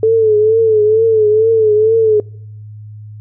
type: tone with vibrato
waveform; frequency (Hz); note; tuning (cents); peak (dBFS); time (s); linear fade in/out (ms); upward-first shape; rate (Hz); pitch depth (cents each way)
sine; 437.1; A4; -11; -7; 0.03-2.2; 2; triangle; 2.2; 77
effects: noise-tail reverb RT60 0.7 s tail -26 dB re dry + added 106 Hz sine -29 dBFS peak until 3.2 s